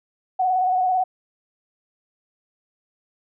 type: tone with vibrato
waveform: sine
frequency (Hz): 740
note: F#5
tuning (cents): 0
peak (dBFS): -17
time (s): 0.39-1.04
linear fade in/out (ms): 10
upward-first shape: square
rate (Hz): 18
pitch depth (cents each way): 29
effects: none